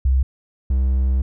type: tone pair in turn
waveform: sine / triangle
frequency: 65.41 / 65.12 Hz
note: C2 / C2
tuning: 0 / -8 cents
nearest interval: unison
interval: 8 cents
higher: first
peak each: -13 dBFS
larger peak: neither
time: 0.05-0.23 / 0.7-1.22 s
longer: second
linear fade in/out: 5 ms
effects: none